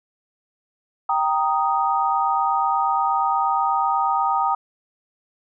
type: chord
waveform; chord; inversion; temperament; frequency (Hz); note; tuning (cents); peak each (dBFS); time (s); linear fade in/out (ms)
sine; Eb major; first; equal; 784 / 932.3 / 1244.5; G5 / Bb5 / Eb6; 0 / 0 / 0; -22 / -22 / -22; 1.09-4.55; 5
effects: none